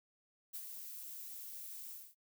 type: noise with ADSR envelope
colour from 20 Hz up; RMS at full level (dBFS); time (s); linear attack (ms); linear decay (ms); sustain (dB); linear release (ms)
violet; -43; 0.53-2.15; 22; 60; -5; 230
effects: noise-tail reverb RT60 0.1 s tail -25 dB re dry